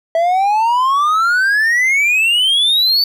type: exponential sweep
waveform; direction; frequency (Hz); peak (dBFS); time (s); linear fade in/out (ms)
triangle; up; 651 to 4574; -9; 0.15-3.04; 2
effects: none